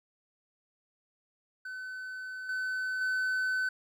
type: tone with level steps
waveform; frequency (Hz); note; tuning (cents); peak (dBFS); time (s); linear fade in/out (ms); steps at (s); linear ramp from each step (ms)
triangle; 1515; F#6; +40; -36 / -29 / -26; 1.65-3.69; 5; 2.49 / 3.01; 2
effects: none